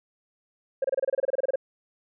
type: tone bursts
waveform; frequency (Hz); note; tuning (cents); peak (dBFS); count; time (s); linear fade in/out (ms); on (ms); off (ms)
sine; 537; C5; +45; -19; 15; 0.82-1.558; 5; 24; 27
effects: tanh soft clip ceiling -19 dBFS